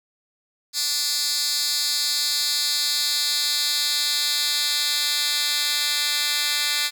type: tone with high-pass filter sweep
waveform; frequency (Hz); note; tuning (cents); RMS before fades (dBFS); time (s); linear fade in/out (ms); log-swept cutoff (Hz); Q
10% pulse; 293.7; D4; 0; -23; 0.73-6.91; 50; 4900 to 3000; 2.1
effects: none